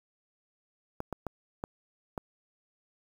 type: clicks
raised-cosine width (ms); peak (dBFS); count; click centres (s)
1; -20; 5; 1.004 / 1.127 / 1.267 / 1.639 / 2.178
effects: 8-bit